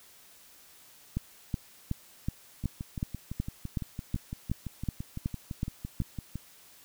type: two click trains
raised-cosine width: 5 ms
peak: -17 / -23 dBFS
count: 14 / 23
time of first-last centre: 1.17-6.003 / 2.64-6.356 s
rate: 2.69 / 5.92 Hz
effects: white hiss -56 dBFS RMS until 6.84 s